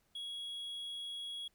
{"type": "tone", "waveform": "triangle", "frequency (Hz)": 3327, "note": "G#7", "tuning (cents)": 2, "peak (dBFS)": -39, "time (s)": [0.15, 1.48], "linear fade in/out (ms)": 5, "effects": ["pink hiss -75 dBFS RMS until 1.54 s"]}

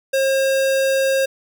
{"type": "tone", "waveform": "square", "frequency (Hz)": 537, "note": "C5", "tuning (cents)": 45, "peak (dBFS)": -16, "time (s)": [0.13, 1.26], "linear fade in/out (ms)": 10, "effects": []}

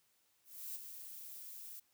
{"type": "noise with ADSR envelope", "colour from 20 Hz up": "violet", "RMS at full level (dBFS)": -43, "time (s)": [0.44, 1.8], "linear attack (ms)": 310, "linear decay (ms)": 22, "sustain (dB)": -7, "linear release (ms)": 8, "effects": ["white hiss -75 dBFS RMS until 1.93 s"]}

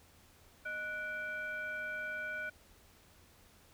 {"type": "tone with frequency modulation", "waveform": "sine", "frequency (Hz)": 1474, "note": "F#6", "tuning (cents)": -7, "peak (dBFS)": -37, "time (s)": [0.65, 2.5], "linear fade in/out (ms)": 10, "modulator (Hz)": 857, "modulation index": 0.64, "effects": ["added 85 Hz sine -68 dBFS peak until 3.73 s", "pink hiss -63 dBFS RMS until 3.73 s"]}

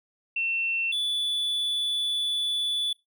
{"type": "tone pair in turn", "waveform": ["sine", "triangle"], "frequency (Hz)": [2700, 3459], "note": ["E7", "A7"], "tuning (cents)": [41, -30], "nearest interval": "major third", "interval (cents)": 429, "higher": "second", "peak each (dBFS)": [-25, -23], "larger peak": "second", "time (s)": [[0.36, 0.92], [0.92, 2.93]], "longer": "second", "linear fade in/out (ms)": 5, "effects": ["noise-tail reverb RT60 0.2 s tail -22 dB re dry"]}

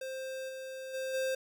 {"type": "tone with level steps", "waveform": "square", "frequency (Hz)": 525, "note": "C5", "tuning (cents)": 6, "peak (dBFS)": [-38, -41, -35, -31], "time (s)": [0.01, 1.35], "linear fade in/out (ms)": 5, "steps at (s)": [0.48, 0.93, 1.13], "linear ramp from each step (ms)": 20, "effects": []}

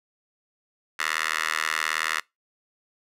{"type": "tone with high-pass filter", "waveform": "10% pulse", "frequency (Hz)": 78.8, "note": "D#2", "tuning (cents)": 23, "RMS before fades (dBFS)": -27, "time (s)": [0.99, 2.2], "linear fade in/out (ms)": 5, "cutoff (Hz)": 1600, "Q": 2.8, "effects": ["noise-tail reverb RT60 0.2 s tail -24 dB re dry", "low-pass 12000 Hz 12 dB/octave"]}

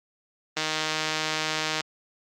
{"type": "click train", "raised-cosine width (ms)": 0.2, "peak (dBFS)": -9, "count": 194, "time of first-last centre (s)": [0.57, 1.807], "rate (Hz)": 156, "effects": ["high-pass 150 Hz 12 dB/octave", "Opus 32 kbps"]}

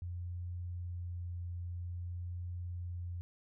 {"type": "tone with vibrato", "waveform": "sine", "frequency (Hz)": 87.8, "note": "F2", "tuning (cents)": 10, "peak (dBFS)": -38, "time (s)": [0.02, 3.21], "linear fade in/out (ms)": 0, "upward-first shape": "triangle", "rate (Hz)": 0.51, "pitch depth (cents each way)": 9, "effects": []}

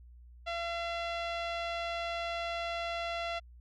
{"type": "tone with low-pass filter", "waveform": "sawtooth", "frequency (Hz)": 680, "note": "F5", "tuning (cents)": -46, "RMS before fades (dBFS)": -36, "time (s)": [0.46, 3.4], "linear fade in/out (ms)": 20, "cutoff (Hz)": 3400, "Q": 1.8, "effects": ["added 60 Hz sine -51 dBFS peak until 3.6 s"]}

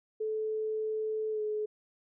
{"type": "tone with pitch glide", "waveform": "sine", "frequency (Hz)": [434.6, 425.7], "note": ["A4", "G#4"], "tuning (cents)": [-21, 43], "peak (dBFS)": -30, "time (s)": [0.2, 1.66], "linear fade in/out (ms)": 10, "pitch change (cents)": -36, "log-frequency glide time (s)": [1.31, 1.41], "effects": []}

